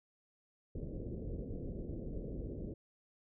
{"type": "low-pass noise", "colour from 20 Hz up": "pink", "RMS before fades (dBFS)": -42, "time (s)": [0.75, 2.74], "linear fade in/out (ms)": 5, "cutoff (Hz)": 530, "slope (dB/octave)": 48, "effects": []}